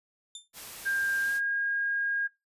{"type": "tone with exponential decay", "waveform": "25% pulse", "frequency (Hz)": 3574, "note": "A7", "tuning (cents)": 26, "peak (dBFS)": -33, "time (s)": [0.35, 0.48], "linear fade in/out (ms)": 2, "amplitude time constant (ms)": 28}
{"type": "noise", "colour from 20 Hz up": "white", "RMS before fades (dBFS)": -43, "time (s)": [0.53, 1.41], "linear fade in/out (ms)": 50}
{"type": "tone with pitch glide", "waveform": "sine", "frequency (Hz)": [1598, 1626.9], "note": ["G6", "G#6"], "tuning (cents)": [33, -36], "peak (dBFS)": -26, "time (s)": [0.85, 2.28], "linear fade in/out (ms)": 20, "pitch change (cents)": 31, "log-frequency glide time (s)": [1.21, 1.34]}
{"effects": ["noise-tail reverb RT60 0.2 s tail -19 dB re dry", "resampled to 32000 Hz"]}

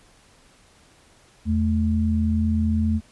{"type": "tone pair together", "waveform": "sine", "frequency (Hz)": [82.7, 218.1], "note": ["E2", "A3"], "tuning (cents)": [6, -15], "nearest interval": "octave + perfect fourth", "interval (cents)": 1679, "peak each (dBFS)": -21, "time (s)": [1.45, 3.01], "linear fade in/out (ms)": 50, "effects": ["pink hiss -55 dBFS RMS until 3.11 s", "resampled to 24000 Hz"]}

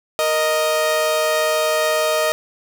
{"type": "tone pair together", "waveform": "sawtooth", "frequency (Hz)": [466.2, 622.3], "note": ["A#4", "D#5"], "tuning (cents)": [0, 0], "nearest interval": "perfect fourth", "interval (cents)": 500, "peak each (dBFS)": [-20, -13], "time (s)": [0.19, 2.32], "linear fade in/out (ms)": 0, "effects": []}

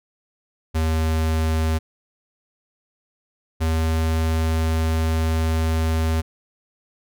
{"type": "tone pair in turn", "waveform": "square", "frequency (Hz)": [79.8, 80.45], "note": ["D#2", "E2"], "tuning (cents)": [44, -42], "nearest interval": "unison", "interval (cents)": 14, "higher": "second", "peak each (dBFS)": -19, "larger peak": "neither", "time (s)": [[0.74, 1.79], [3.6, 6.22]], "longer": "second", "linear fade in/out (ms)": 20, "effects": []}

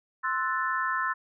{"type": "chord", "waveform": "sine", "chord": "F# half-diminished seventh", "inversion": "second", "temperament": "equal", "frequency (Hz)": [1046.5, 1318.5, 1480, 1760], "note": ["C6", "E6", "F#6", "A6"], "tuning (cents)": [0, 0, 0, 0], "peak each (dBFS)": [-30, -31, -34, -31], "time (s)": [0.23, 1.14], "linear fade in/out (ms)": 20, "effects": []}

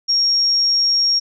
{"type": "tone", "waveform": "sine", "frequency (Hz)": 5570, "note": "F8", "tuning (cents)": -5, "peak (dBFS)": -13, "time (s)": [0.08, 1.2], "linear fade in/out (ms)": 20, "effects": []}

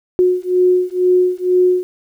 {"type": "beating tone pair", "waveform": "sine", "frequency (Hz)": [362.5, 364.6], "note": ["F#4", "F#4"], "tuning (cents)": [-35, -25], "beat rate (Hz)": 2.1, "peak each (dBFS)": -14, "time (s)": [0.19, 1.83], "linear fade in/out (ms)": 0, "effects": ["8-bit"]}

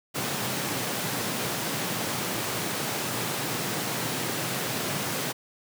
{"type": "high-pass noise", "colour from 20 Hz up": "pink", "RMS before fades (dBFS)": -30, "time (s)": [0.14, 5.33], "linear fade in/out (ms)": 20, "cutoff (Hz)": 110, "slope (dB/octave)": 48, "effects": []}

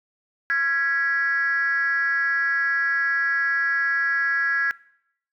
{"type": "tone with frequency modulation", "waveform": "sine", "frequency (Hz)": 1661.2, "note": "G#6", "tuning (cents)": 0, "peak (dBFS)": -18, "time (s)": [0.5, 4.71], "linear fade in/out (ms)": 0, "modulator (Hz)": 295, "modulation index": 0.66, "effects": ["noise-tail reverb RT60 0.7 s tail -21 dB re dry", "tanh soft clip ceiling -14 dBFS"]}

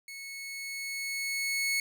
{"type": "tone with level ramp", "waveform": "sawtooth", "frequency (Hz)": 2200, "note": "C#7", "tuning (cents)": -14, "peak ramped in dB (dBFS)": [-38, -23], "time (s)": [0.08, 1.8], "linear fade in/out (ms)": 2, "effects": []}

